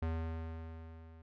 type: tone with level ramp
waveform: square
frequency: 81.4 Hz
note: E2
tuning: 21 cents flat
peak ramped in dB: -33 to -54 dBFS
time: 0.02-1.22 s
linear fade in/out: 5 ms
effects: low-pass 2000 Hz 12 dB/octave